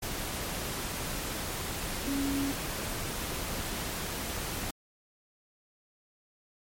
sine tone in noise, 277.2 Hz, C#4, in tune, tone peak -29 dBFS, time 2.07-2.52 s, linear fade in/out 10 ms, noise pink, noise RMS -35 dBFS, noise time 0.02-4.71 s, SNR +3 dB, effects MP3 64 kbps

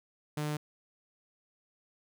sawtooth tone, 150 Hz, D3, 37 cents sharp, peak -28 dBFS, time 0.37-0.57 s, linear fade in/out 5 ms, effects none

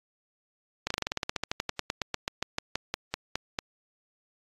slowing click train, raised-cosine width 0.2 ms, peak -11 dBFS, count 27, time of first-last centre 0.87-3.588 s, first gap 34 ms, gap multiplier 1.08, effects AAC 32 kbps

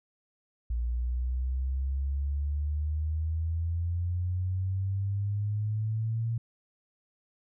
sine exponential sweep, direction up, 58.27 to 116 Hz, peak -27 dBFS, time 0.7-6.38 s, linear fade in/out 5 ms, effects none

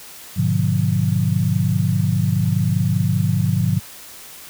sine chord, G# diminished seventh, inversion none, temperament just, 103.83 / 124.59 / 149.51 / 179.41 Hz, G#2 / B2 / D3 / F3, 0 / +16 / +31 / +47 cents, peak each -20 / -22 / -21 / -21 dBFS, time 0.36-3.8 s, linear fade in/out 20 ms, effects white hiss -39 dBFS RMS until 4.49 s

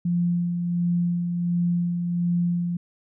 sine tone with tremolo, 173.9 Hz, F3, 7 cents flat, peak -19 dBFS, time 0.05-2.77 s, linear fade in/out 5 ms, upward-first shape sine, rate 1.4 Hz, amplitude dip 40%, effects none

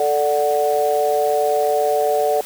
sine chord, D major, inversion second, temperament equal, 440 / 587.3 / 740 Hz, A4 / D5 / F#5, 0 / 0 / 0 cents, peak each -19 dBFS, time 0-2.41 s, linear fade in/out 2 ms, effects tanh soft clip ceiling -5 dBFS + white hiss -36 dBFS RMS until 2.45 s

